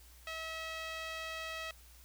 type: tone with band-pass filter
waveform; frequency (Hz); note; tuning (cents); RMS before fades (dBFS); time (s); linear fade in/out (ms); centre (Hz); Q
sawtooth; 645; E5; -38; -42; 0.27-1.71; 2; 2600; 1.1
effects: added 60 Hz sine -57 dBFS peak until 2.04 s + white hiss -61 dBFS RMS until 2.04 s